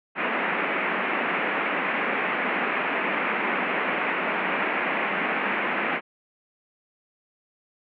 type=band-pass noise; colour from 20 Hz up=white; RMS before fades=-26 dBFS; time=0.15-6.01 s; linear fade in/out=50 ms; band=180 to 2500 Hz; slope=48 dB/octave; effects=none